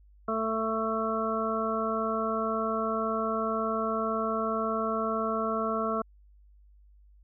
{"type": "harmonic tone", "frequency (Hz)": 221.9, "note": "A3", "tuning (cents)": 15, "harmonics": [1, 2, 3, 5, 6], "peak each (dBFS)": [-33, -33, -33, -33, -33], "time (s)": [0.28, 6.02], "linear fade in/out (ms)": 5, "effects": ["added 50 Hz sine -54 dBFS peak until 7.23 s"]}